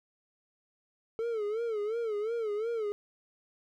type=tone with vibrato; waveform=triangle; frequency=440 Hz; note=A4; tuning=in tune; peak=-28 dBFS; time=1.19-2.92 s; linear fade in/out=0 ms; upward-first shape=sine; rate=2.8 Hz; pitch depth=120 cents each way; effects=none